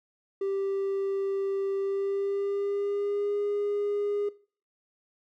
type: tone with pitch glide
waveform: triangle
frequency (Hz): 392 to 409.8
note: G4 to G#4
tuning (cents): 0 to -23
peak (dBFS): -24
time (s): 0.41-4.29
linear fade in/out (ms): 5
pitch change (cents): +77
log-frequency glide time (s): 1.78-3.37
effects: noise-tail reverb RT60 0.4 s tail -20 dB re dry + tanh soft clip ceiling -20 dBFS